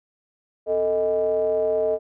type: ring-modulated tone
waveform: triangle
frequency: 92.4 Hz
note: F#2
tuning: 2 cents flat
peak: -14 dBFS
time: 0.66-1.99 s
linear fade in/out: 50 ms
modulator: 535 Hz
effects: none